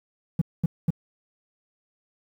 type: tone bursts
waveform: triangle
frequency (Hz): 164.81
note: E3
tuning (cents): 0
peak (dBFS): -14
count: 3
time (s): 0.39-0.905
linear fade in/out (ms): 5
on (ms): 25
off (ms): 220
effects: tanh soft clip ceiling -13 dBFS + 9-bit